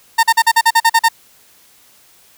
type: tone bursts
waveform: 30% pulse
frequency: 913 Hz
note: A#5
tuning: 36 cents flat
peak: -5 dBFS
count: 10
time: 0.18-1.087 s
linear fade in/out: 10 ms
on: 52 ms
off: 43 ms
effects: white hiss -49 dBFS RMS until 2.37 s